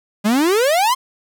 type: exponential sweep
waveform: 45% pulse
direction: up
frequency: 198.8 to 1081 Hz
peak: -13 dBFS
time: 0.24-0.95 s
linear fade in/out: 20 ms
effects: 9-bit